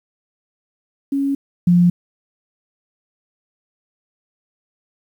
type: tone pair in turn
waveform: sine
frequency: 277.2 / 175.64 Hz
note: C#4 / F3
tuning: 0 / +10 cents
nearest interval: minor sixth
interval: 790 cents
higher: first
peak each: -16 / -9 dBFS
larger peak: second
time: 1.12-1.35 / 1.67-1.9 s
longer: neither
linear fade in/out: 5 ms
effects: 8-bit